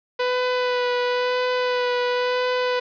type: tone with vibrato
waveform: sawtooth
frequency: 496.4 Hz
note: B4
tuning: 9 cents sharp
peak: -16 dBFS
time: 0.19-2.8 s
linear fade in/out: 10 ms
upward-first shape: sine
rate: 0.97 Hz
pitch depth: 16 cents each way
effects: resampled to 11025 Hz + 7-bit